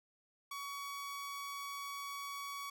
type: tone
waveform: sawtooth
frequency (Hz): 1127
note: C#6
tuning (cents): +28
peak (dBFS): -38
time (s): 0.51-2.7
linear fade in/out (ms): 5
effects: none